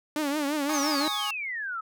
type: tone with vibrato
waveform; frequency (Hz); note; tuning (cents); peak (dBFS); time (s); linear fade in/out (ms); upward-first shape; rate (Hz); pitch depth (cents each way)
sawtooth; 292.5; D4; -7; -22; 0.16-1.08; 2; triangle; 5.8; 120
type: chord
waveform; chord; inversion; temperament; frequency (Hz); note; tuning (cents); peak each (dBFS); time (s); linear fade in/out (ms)
sawtooth; Ab suspended fourth; none; just; 830.6 / 1107.5 / 1245.9; Ab5 / Db6 / Eb6; 0 / -2 / +2; -30 / -30 / -30; 0.69-1.31; 5
type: exponential sweep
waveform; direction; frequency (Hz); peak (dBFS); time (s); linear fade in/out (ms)
sine; down; 6600 to 1270; -30; 0.73-1.81; 10
effects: none